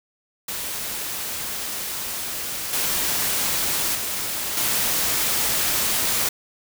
white noise with level steps, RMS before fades -29 / -23 / -27 / -22 dBFS, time 0.48-6.29 s, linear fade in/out 5 ms, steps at 2.73 / 3.95 / 4.57 s, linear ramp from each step 2 ms, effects none

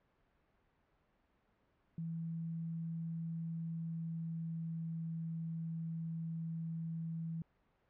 sine tone with pitch glide, 164.81 to 163.86 Hz, E3 to E3, 0 to -10 cents, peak -38 dBFS, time 1.98-7.42 s, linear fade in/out 2 ms, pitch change -10 cents, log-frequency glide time 3.53-4.98 s, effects pink hiss -75 dBFS RMS until 7.89 s + low-pass 2000 Hz 12 dB/octave

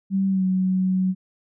sine tone with pitch glide, 193.4 to 186.6 Hz, G3 to F#3, -23 to +15 cents, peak -18 dBFS, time 0.1-1.15 s, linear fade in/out 50 ms, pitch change -62 cents, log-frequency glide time 0.29-0.44 s, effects none

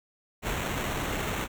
pink noise with sample-and-hold, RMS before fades -31 dBFS, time 0.42-1.48 s, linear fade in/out 50 ms, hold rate 4900 Hz, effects none

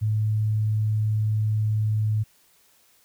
sine tone, 107.7 Hz, A2, 37 cents flat, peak -20 dBFS, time 0.01-2.24 s, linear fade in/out 20 ms, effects white hiss -60 dBFS RMS until 3.04 s

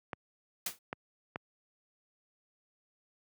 clicks, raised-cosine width 0.5 ms, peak -21 dBFS, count 3, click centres 0.132 / 0.929 / 1.359 s
white noise with exponential decay, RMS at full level -31 dBFS, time 0.66-0.79 s, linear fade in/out 5 ms, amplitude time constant 27 ms
effects high-pass 100 Hz 12 dB/octave

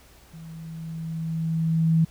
sine tone with level ramp, 162.4 Hz, E3, 26 cents flat, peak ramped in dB -39 to -15 dBFS, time 0.33-2.05 s, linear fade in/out 10 ms, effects added 60 Hz sine -54 dBFS peak until 2.1 s + pink hiss -54 dBFS RMS until 2.1 s

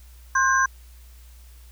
sine tone cluster, 1060 / 1484 / 1598 / 6010 Hz, C6 / F#6 / G6 / F#8, +22 / +5 / +33 / +26 cents, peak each -20 / -29 / -20 / -29 dBFS, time 0.35-0.66 s, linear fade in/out 5 ms, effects added 60 Hz sine -44 dBFS peak until 1.71 s + white hiss -56 dBFS RMS until 1.71 s

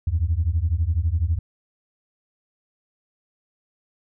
sine beating tone pair, 76.7 / 88.7 Hz, D#2 / F2, -24 / +27 cents, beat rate 12 Hz, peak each -21 dBFS, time 0.07-1.39 s, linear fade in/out 5 ms, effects tanh soft clip ceiling -12 dBFS

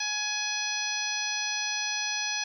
harmonic tone, 840 Hz, G#5, 19 cents sharp, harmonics 1 / 2 / 3 / 4 / 5 / 6 / 7, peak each -39 / -36 / -34 / -38 / -36 / -37 / -34 dBFS, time 0-2.44 s, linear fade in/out 5 ms, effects 10-bit

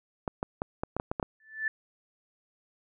clicks, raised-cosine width 1 ms, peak -16 dBFS, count 9, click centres 0.278 / 0.429 / 0.619 / 0.835 / 0.966 / 0.999 / 1.115 / 1.198 / 1.228 s
sine tone with exponential growth, 1756 Hz, A6, 4 cents flat, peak -24 dBFS, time 1.4-1.68 s, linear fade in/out 2 ms, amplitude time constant 60 ms
effects none

